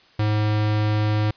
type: tone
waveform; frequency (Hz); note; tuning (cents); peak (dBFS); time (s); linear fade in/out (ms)
square; 106.3; G#2; +41; -19; 0.19-1.31; 5
effects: white hiss -54 dBFS RMS until 1.36 s + resampled to 11025 Hz